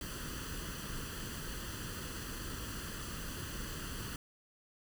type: noise with comb filter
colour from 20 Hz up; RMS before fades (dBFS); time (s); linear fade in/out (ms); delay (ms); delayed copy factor
pink; -42; 0.01-4.16; 2; 0.66; +0.7
effects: none